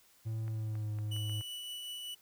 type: tone with pitch glide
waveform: triangle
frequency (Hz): 111.1 to 106.14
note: A2 to G#2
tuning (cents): +17 to +38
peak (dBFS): -32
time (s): 0.25-1.42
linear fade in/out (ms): 20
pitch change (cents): -79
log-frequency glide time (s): 0.46-0.92
type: clicks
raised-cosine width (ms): 0.5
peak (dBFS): -38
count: 6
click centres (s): 0.48 / 0.754 / 0.987 / 1.164 / 1.296 / 1.41
type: tone with tremolo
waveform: 45% pulse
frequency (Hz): 2958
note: F#7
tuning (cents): -1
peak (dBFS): -39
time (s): 1.11-2.15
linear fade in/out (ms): 10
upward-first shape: triangle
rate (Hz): 5.3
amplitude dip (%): 25
effects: white hiss -65 dBFS RMS until 2.21 s